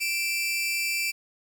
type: tone pair together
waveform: sawtooth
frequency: 2347 / 2651 Hz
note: D7 / E7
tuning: -2 / +9 cents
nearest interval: major second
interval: 211 cents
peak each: -23 / -29 dBFS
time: 0-1.12 s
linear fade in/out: 20 ms
effects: 9-bit